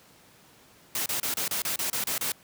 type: noise bursts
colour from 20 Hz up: white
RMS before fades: -29 dBFS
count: 10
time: 0.95-2.32 s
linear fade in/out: 2 ms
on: 110 ms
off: 30 ms
effects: pink hiss -56 dBFS RMS until 2.43 s + high-pass 100 Hz 12 dB/octave